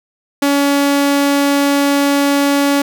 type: tone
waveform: sawtooth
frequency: 282.5 Hz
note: C#4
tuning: 33 cents sharp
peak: -7 dBFS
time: 0.42-2.82 s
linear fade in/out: 5 ms
effects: none